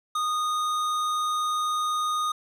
sine tone with tanh clipping, 1234 Hz, D#6, 15 cents flat, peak -26 dBFS, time 0.15-2.32 s, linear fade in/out 5 ms, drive 16 dB, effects none

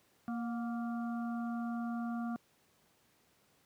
harmonic tone with a mistuned harmonic, 233.1 Hz, A#3, in tune, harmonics 1 / 3 / 5 / 6, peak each -35 / -45 / -49 / -51 dBFS, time 0.28-2.36 s, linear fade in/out 0 ms, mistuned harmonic 3, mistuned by +43 cents, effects pink hiss -70 dBFS RMS until 3.65 s + high-pass 100 Hz 12 dB/octave

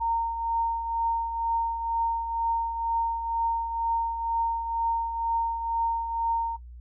sine tone with tremolo, 920 Hz, A#5, 23 cents flat, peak -22 dBFS, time 0-6.57 s, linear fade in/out 20 ms, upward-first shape triangle, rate 2.1 Hz, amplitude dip 60%, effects noise-tail reverb RT60 0.1 s tail -20 dB re dry + added 60 Hz sine -41 dBFS peak until 6.8 s

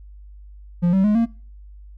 triangle tone with pitch steps, 174.61 / 191.52 / 210.1 / 230.4 Hz, F3 / G3 / G#3 / A#3, 0 / -40 / +20 / -20 cents, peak -12 dBFS, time 0.82-1.26 s, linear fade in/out 20 ms, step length 110 ms, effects noise-tail reverb RT60 0.4 s tail -23 dB re dry + added 50 Hz sine -39 dBFS peak until 1.97 s

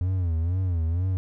triangle tone with vibrato, 87.1 Hz, F2, 4 cents flat, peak -20 dBFS, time 0.01-1.17 s, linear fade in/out 0 ms, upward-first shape sine, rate 2.1 Hz, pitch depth 140 cents each way, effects none

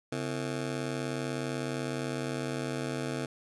20% pulse ring-modulated tone, 196 Hz, G3, in tune, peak -24 dBFS, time 0.12-3.26 s, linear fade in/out 5 ms, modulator 58.1 Hz, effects resampled to 24000 Hz

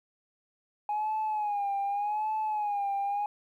sine tone with vibrato, 830.6 Hz, G#5, in tune, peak -26 dBFS, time 0.89-3.26 s, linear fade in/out 2 ms, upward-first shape sine, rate 0.85 Hz, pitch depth 76 cents each way, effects tanh soft clip ceiling -25 dBFS + 11-bit

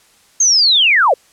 sine linear sweep, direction down, 6520 to 452.4 Hz, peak -8 dBFS, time 0.4-1.14 s, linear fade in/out 5 ms, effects white hiss -51 dBFS RMS until 1.32 s + low-pass 10000 Hz 12 dB/octave

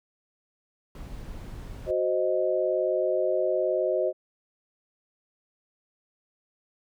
brown noise, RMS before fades -39 dBFS, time 0.95-1.91 s, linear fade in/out 2 ms
sine chord, C diminished, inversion second, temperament equal, 370 / 523.3 / 622.3 Hz, Gb4 / C5 / Eb5, 0 / 0 / 0 cents, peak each -28 / -27 / -26 dBFS, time 1.86-4.13 s, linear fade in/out 50 ms
effects none

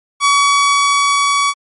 sawtooth tone with level ramp, 1133 Hz, C#6, 37 cents sharp, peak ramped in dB -5 to -8 dBFS, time 0.2-1.54 s, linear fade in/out 50 ms, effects MP3 48 kbps

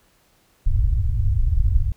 pink low-pass noise, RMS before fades -18 dBFS, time 0.66-1.92 s, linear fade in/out 5 ms, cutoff 110 Hz, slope 48 dB/octave, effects pink hiss -60 dBFS RMS until 1.96 s

